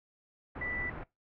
pink low-pass noise, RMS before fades -42 dBFS, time 0.55-1.04 s, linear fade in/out 10 ms, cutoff 1900 Hz, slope 24 dB/octave
sine tone, 1975 Hz, B6, in tune, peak -34 dBFS, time 0.61-0.9 s, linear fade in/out 5 ms
effects noise-tail reverb RT60 0.2 s tail -21 dB re dry

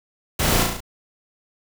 pink noise with echo, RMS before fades -21 dBFS, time 0.39-0.63 s, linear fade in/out 5 ms, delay 35 ms, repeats 5, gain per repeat -3 dB, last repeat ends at 0.805 s, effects none

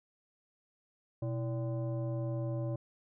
sine tone with frequency modulation, 123.47 Hz, B2, in tune, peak -32 dBFS, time 1.22-2.76 s, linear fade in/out 5 ms, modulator 452 Hz, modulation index 0.76, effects none

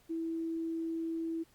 sine tone, 328 Hz, E4, 9 cents flat, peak -33 dBFS, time 0.09-1.44 s, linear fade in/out 20 ms, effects pink hiss -66 dBFS RMS until 1.54 s + Opus 48 kbps

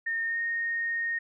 sine tone with pitch glide, 1829 to 1852.4 Hz, A#6 to A#6, -33 to -11 cents, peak -27 dBFS, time 0.06-1.19 s, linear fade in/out 10 ms, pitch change +22 cents, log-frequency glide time 0.26-0.39 s, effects none

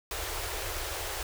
pink band-stop noise, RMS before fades -35 dBFS, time 0.11-1.23 s, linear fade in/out 2 ms, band 100 to 350 Hz, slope 48 dB/octave, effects none

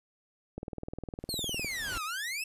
click train, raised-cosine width 2 ms, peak -24 dBFS, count 22, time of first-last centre 0.58-1.646 s, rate 19.7 Hz
pink noise with exponential growth, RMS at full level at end -39 dBFS, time 1.19-1.98 s, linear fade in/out 2 ms, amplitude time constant 170 ms
sawtooth exponential two-way sweep, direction down then up, 4435 to 1200 to 2696 Hz, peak -30 dBFS, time 1.29-2.44 s, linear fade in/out 5 ms, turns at 2.04 s
effects resampled to 32000 Hz

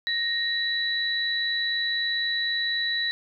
sine tone pair together, 1864.7 / 3942 Hz, A#6 / B7, 0 / -4 cents, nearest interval octave + minor second, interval 1296 cents, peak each -27 / -26 dBFS, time 0.07-3.11 s, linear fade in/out 0 ms, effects none

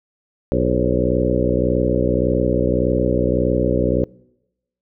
harmonic tone with a mistuned harmonic, 61.74 Hz, B1, in tune, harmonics 1 / 2 / 3 / 4 / 5 / 6 / 7 / 8 / 9, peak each -24 / -24 / -24 / -24 / -24 / -24 / -24 / -24 / -24 dBFS, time 0.52-4.04 s, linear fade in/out 0 ms, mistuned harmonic 8, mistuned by +53 cents, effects noise-tail reverb RT60 0.9 s tail -24 dB re dry

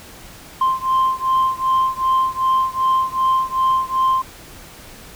sine beating tone pair, 1046.5 / 1049.1 Hz, C6 / C6, 0 / +4 cents, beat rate 2.6 Hz, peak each -16 / -17 dBFS, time 0.61-4.22 s, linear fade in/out 5 ms, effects tanh soft clip ceiling -11 dBFS + pink hiss -40 dBFS RMS until 5.15 s

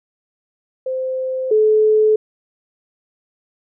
sine tone pair in turn, 519 / 431 Hz, C5 / A4, -14 / -36 cents, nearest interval minor third, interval 322 cents, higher first, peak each -19 / -10 dBFS, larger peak second, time 0.86-1.51 / 1.51-2.16 s, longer neither, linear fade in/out 5 ms, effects none

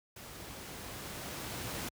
pink noise with level ramp, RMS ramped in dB -48 to -38 dBFS, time 0.16-1.89 s, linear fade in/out 5 ms, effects high-pass 60 Hz 12 dB/octave

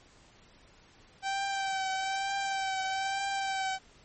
sawtooth tone with vibrato, 776 Hz, G5, 18 cents flat, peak -26 dBFS, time 1.22-3.79 s, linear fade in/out 50 ms, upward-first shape triangle, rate 1.1 Hz, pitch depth 33 cents each way, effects pink hiss -59 dBFS RMS until 4.04 s + MP3 32 kbps

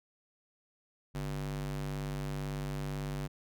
square tone with high-pass filter, 49 Hz, G1, in tune, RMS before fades -37 dBFS, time 1.14-3.28 s, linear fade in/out 20 ms, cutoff 100 Hz, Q 2.4, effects none

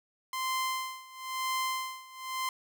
sawtooth tone with tremolo, 1040 Hz, C6, 11 cents flat, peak -25 dBFS, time 0.33-2.49 s, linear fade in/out 2 ms, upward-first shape sine, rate 1 Hz, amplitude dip 90%, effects none

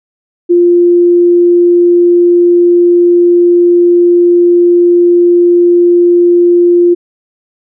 sine tone, 349.2 Hz, F4, in tune, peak -3 dBFS, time 0.49-6.95 s, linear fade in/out 20 ms, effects none

